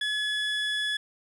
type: tone pair together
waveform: triangle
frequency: 1703 / 3406 Hz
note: G#6 / G#7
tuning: +43 / +43 cents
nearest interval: octave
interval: 1200 cents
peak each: -26 dBFS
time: 0.01-0.97 s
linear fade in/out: 5 ms
effects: tanh soft clip ceiling -22 dBFS